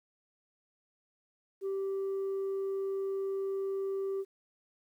sine tone, 389.4 Hz, G4, 12 cents flat, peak -29 dBFS, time 1.61-4.25 s, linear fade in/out 50 ms, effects tanh soft clip ceiling -30 dBFS + 11-bit

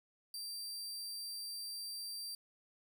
sawtooth tone, 4699 Hz, D8, in tune, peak -39 dBFS, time 0.34-2.35 s, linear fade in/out 2 ms, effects none

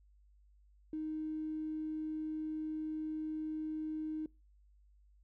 triangle tone with tanh clipping, 311.1 Hz, D#4, in tune, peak -36 dBFS, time 0.93-4.26 s, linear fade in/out 2 ms, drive 2 dB, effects noise-tail reverb RT60 0.3 s tail -26 dB re dry + added 50 Hz sine -62 dBFS peak until 5.23 s

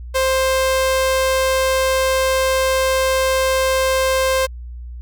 sawtooth tone, 525 Hz, C5, 6 cents sharp, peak -11 dBFS, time 0.14-4.47 s, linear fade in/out 20 ms, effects added 60 Hz sine -29 dBFS peak until 5.01 s

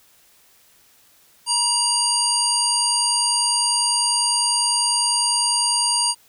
harmonic tone, 950 Hz, A#5, 33 cents sharp, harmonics 1 / 3 / 5 / 7 / 9 / 10, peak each -25 / -29 / -21 / -28 / -24 / -24 dBFS, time 1.46-6.15 s, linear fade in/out 50 ms, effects white hiss -55 dBFS RMS until 6.28 s

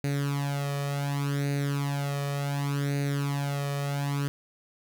sawtooth tone with flanger, 141.6 Hz, C#3, 37 cents sharp, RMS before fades -29 dBFS, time 0.04-4.28 s, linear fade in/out 0 ms, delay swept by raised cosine 0.46 to 1.66 ms, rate 0.68 Hz, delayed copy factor +0.75, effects none

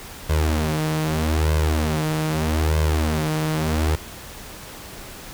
sawtooth tone with flanger, 77.78 Hz, D#2, in tune, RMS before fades -21 dBFS, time 0.29-3.96 s, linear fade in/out 10 ms, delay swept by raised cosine 1.9 to 6.7 ms, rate 0.8 Hz, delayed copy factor +1, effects pink hiss -38 dBFS RMS until 5.33 s

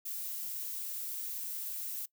violet noise, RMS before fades -39 dBFS, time 0.05-2.06 s, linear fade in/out 10 ms, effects noise-tail reverb RT60 0.1 s tail -21 dB re dry

